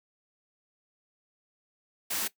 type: noise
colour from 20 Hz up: white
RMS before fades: -31 dBFS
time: 2.1-2.28 s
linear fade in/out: 10 ms
effects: noise-tail reverb RT60 0.1 s tail -18 dB re dry + high-pass 150 Hz 12 dB/octave